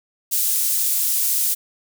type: high-pass noise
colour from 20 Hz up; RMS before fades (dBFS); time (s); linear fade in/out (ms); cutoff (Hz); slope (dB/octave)
pink; -20; 0.31-1.55; 20; 9900; 12
effects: none